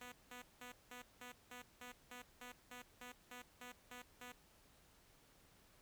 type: tone bursts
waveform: 5% pulse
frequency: 246.9 Hz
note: B3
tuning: in tune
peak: -40 dBFS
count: 15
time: 0.01-4.32 s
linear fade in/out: 2 ms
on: 110 ms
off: 190 ms
effects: pink hiss -69 dBFS RMS until 5.81 s